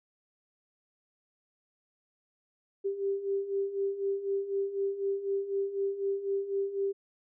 sine beating tone pair, 392 / 396 Hz, G4 / G4, 0 / +18 cents, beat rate 4 Hz, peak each -35 / -30 dBFS, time 2.84-6.93 s, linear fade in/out 20 ms, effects none

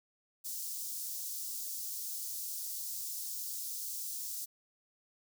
white high-pass noise, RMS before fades -40 dBFS, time 0.44-4.46 s, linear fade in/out 20 ms, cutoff 5000 Hz, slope 24 dB/octave, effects none

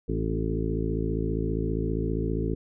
harmonic tone with a mistuned harmonic, 55 Hz, A1, in tune, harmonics 1 / 2 / 3 / 4 / 5 / 6 / 7 / 8, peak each -30 / -33 / -32 / -38 / -34 / -35 / -34 / -35 dBFS, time 0.08-2.55 s, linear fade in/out 10 ms, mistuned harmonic 5, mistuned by -34 cents, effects none

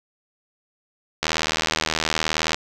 click train, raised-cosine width 0.2 ms, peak -3 dBFS, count 105, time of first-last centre 1.23-2.545 s, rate 79.1 Hz, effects none

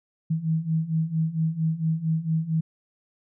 sine beating tone pair, 158.1 / 162.5 Hz, D#3 / E3, +28 / -24 cents, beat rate 4.4 Hz, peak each -27 / -24 dBFS, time 0.3-2.61 s, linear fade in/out 10 ms, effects none

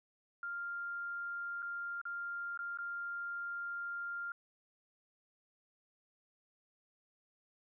sine tone with dropouts, 1396.9 Hz, F6, in tune, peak -38 dBFS, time 0.43-4.32 s, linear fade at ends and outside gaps 2 ms, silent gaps 1.622-1.626 / 2.015-2.053 / 2.575-2.59 / 2.774-2.786 s, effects none

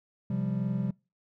triangle chord, C suspended fourth, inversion none, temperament just, 130.81 / 174.42 / 196.22 Hz, C3 / F3 / G3, 0 / -2 / +2 cents, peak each -30 / -31 / -29 dBFS, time 0.3-0.91 s, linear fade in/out 5 ms, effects noise-tail reverb RT60 0.3 s tail -26 dB re dry

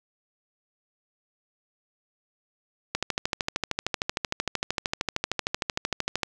click train, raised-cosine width 0.2 ms, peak -8 dBFS, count 44, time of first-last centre 2.95-6.232 s, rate 13.1 Hz, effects none

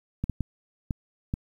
clicks, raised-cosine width 5 ms, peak -15 dBFS, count 5, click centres 0.24 / 0.297 / 0.407 / 0.908 / 1.339 s, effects 9-bit

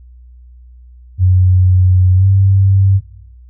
sine tone with pitch glide, 91.9 to 97.14 Hz, F#2 to G2, -11 to -15 cents, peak -6 dBFS, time 1.18-3.01 s, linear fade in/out 50 ms, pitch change +96 cents, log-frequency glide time 2.15-2.26 s, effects noise-tail reverb RT60 0.8 s tail -23 dB re dry + added 61 Hz sine -36 dBFS peak until 3.49 s

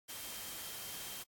sine tone in noise, 3164 Hz, G7, 15 cents sharp, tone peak -54 dBFS, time 0.08-1.24 s, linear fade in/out 20 ms, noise white, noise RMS -45 dBFS, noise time 0.08-1.24 s, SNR -12 dB, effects AAC 64 kbps

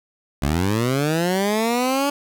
15% pulse linear sweep, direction up, 65.41 to 287.3 Hz, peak -12 dBFS, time 0.42-2.1 s, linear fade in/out 5 ms, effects none

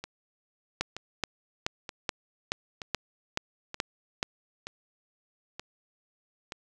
two click trains, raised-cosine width 0.2 ms, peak -20 / -10 dBFS, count 8 / 9, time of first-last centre 0.04-6.521 / 0.81-4.229 s, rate 1.08 / 2.34 Hz, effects none

